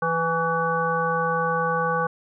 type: harmonic tone with a mistuned harmonic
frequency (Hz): 165.7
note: E3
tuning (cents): +9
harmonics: 1 / 3 / 5 / 7 / 9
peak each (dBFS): -30 / -26 / -28 / -25 / -28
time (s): 0.02-2.07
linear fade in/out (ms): 5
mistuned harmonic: 7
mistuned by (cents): -32
effects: none